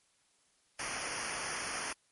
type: noise with comb filter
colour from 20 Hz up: pink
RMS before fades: -38 dBFS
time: 0.79-1.93 s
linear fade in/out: 5 ms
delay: 0.26 ms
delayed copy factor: -0.9
effects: white hiss -71 dBFS RMS until 2.11 s + MP3 48 kbps